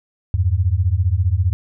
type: beating tone pair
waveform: sine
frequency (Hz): 83.5 / 98.5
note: E2 / G2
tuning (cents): +23 / +9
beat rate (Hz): 15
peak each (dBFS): -17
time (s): 0.34-1.53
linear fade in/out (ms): 0
effects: none